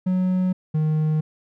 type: tone pair in turn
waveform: triangle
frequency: 184.3 / 154.98 Hz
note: F#3 / D#3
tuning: -7 / -7 cents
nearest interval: minor third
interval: 300 cents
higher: first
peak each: -16 dBFS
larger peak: neither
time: 0.06-0.53 / 0.74-1.21 s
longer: neither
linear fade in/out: 10 ms
effects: none